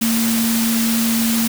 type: tone in noise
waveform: sine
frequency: 228.2 Hz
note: A#3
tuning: 37 cents flat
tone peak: -16 dBFS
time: 0.01-1.48 s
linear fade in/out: 10 ms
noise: white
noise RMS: -22 dBFS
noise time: 0.01-1.48 s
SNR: +3 dB
effects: none